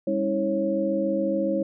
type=tone cluster; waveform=sine; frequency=201.6 / 275.9 / 323 / 547 Hz; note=G3 / C#4 / E4 / C#5; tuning=+49 / -8 / -35 / -23 cents; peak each=-28 / -32 / -27 / -25 dBFS; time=0.07-1.63 s; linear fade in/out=5 ms; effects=none